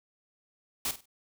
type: noise with echo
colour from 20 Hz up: white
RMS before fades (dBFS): -31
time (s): 0.85-0.91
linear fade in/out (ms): 2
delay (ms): 49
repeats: 3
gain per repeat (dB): -12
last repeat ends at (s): 1.057
effects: none

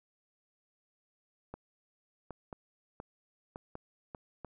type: clicks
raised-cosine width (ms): 1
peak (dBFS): -28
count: 8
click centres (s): 1.54 / 2.307 / 2.528 / 3.001 / 3.559 / 3.754 / 4.148 / 4.447
effects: none

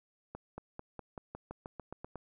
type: accelerating click train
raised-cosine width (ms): 1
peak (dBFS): -28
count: 12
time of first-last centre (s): 0.35-2.157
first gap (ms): 230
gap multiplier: 0.93
effects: none

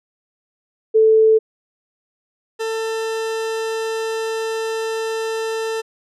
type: tone pair in turn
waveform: sine / 40% pulse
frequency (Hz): 440 / 446.4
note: A4 / A4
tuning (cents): 0 / +25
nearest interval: unison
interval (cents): 25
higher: second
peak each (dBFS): -9 / -20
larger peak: first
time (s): 0.94-1.39 / 2.59-5.82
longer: second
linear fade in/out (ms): 20
effects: low-pass 9000 Hz 12 dB/octave

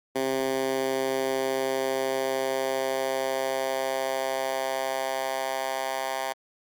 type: tone with high-pass filter sweep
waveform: 10% pulse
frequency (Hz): 132.9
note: C3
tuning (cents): +27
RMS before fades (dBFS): -28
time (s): 0.15-6.33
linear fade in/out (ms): 10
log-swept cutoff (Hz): 330 to 810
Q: 1.7
effects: Opus 48 kbps

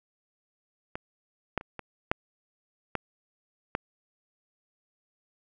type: clicks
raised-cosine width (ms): 0.5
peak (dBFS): -19 / -12 / -27 / -22 / -8 / -13 / -12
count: 7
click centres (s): 0.955 / 1.577 / 1.611 / 1.793 / 2.115 / 2.953 / 3.751
effects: none

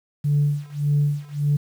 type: tone with tremolo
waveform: sine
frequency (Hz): 145.6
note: D3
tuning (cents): -15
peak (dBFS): -14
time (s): 0.24-1.57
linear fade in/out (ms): 10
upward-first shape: sine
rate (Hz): 1.7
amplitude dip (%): 95
effects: tanh soft clip ceiling -12 dBFS + 8-bit

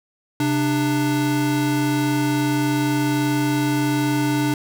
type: tone pair together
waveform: square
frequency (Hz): 133 / 296.5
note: C3 / D4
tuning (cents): +29 / +17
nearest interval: octave + major second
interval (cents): 1388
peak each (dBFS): -24 / -20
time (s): 0.4-4.54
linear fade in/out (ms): 2
effects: none

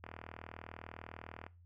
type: click train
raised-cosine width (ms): 0.5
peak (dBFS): -30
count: 58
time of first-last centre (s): 0.04-1.465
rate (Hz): 40
effects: noise-tail reverb RT60 0.3 s tail -21 dB re dry + added 87 Hz sine -58 dBFS peak until 1.65 s

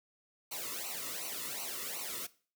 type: noise with flanger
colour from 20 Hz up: white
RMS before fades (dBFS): -40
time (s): 0.51-2.27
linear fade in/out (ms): 10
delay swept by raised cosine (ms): 0.58 to 1.3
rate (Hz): 2.7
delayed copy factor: -0.95
effects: noise-tail reverb RT60 0.4 s tail -19 dB re dry

